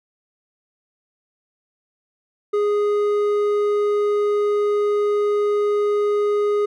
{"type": "tone with hard clipping", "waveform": "sine", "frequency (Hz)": 413.8, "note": "G#4", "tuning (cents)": -6, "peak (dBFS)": -18, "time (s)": [2.53, 6.66], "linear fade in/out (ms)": 10, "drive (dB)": 6, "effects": []}